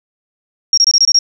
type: tone bursts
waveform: sine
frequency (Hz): 5588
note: F8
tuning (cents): 0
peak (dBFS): -6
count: 7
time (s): 0.73-1.189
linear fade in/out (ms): 2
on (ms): 45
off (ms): 24
effects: 8-bit